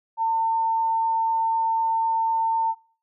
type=tone; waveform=sine; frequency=902 Hz; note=A5; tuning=43 cents sharp; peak=-19 dBFS; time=0.17-2.75 s; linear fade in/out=50 ms; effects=noise-tail reverb RT60 0.4 s tail -19 dB re dry